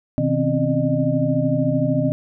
sine tone cluster, 127.9 / 158.3 / 257.9 / 271.2 / 607 Hz, C3 / D#3 / C4 / C#4 / D#5, -39 / +30 / -25 / -38 / -43 cents, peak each -23 dBFS, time 0.18-2.12 s, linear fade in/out 0 ms, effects none

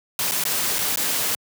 white noise with dropouts, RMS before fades -23 dBFS, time 0.19-1.35 s, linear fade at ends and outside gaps 1 ms, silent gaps 0.312-0.319 / 0.439-0.452 / 0.785-0.789 / 0.959-0.972 s, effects high-pass 100 Hz 12 dB/octave

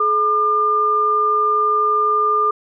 sine tone pair together, 427.3 / 1202 Hz, G#4 / D6, +49 / +40 cents, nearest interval octave + tritone, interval 1791 cents, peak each -22 / -14 dBFS, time 0-2.51 s, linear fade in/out 5 ms, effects none

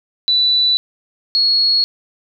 sine tone pair in turn, 3970 / 4331 Hz, B7 / C#8, +8 / -41 cents, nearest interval major second, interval 151 cents, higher second, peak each -11 dBFS, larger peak neither, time 0.28-0.77 / 1.35-1.84 s, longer neither, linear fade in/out 0 ms, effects none

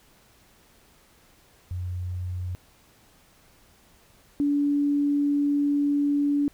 sine tone pair in turn, 90.1 / 287.5 Hz, F#2 / D4, -45 / -37 cents, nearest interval octave + minor sixth, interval 2008 cents, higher second, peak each -28 / -20 dBFS, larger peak second, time 1.71-2.55 / 4.4-6.48 s, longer second, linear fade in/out 0 ms, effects pink hiss -58 dBFS RMS until 6.53 s

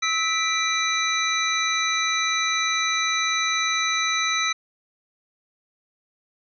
sine tone cluster, 1297 / 1979 / 2358 / 3937 / 6080 Hz, E6 / B6 / D7 / B7 / F#8, -28 / +3 / +6 / -6 / +46 cents, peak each -26 / -28 / -27 / -26 / -30 dBFS, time 0.02-4.53 s, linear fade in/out 10 ms, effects none

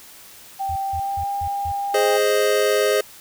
sine tone with pitch glide, 782 to 801.7 Hz, G5 to G5, -4 to +39 cents, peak -22 dBFS, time 0.59-2.18 s, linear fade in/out 20 ms, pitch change +43 cents, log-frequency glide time 0.84-1.34 s
sine tone bursts, 82.6 Hz, E2, 4 cents sharp, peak -28 dBFS, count 5, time 0.69-1.72 s, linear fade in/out 5 ms, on 70 ms, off 170 ms
square chord, Ab major, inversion none, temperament equal, 415.3 / 523.3 / 622.3 Hz, Ab4 / C5 / Eb5, 0 / 0 / 0 cents, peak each -20 / -22 / -23 dBFS, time 1.94-3.01 s, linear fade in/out 5 ms
effects white hiss -44 dBFS RMS until 3.2 s

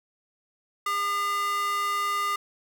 square tone with high-pass filter, 404.6 Hz, G#4, 45 cents flat, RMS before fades -27 dBFS, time 0.86-2.36 s, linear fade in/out 5 ms, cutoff 1300 Hz, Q 3.3, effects none

